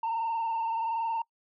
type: tone with frequency modulation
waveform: sine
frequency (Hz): 909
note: A#5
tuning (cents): -44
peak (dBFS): -25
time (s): 0.03-1.22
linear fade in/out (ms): 5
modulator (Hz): 21.3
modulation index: 1
effects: noise-tail reverb RT60 0.1 s tail -26 dB re dry + tanh soft clip ceiling -26 dBFS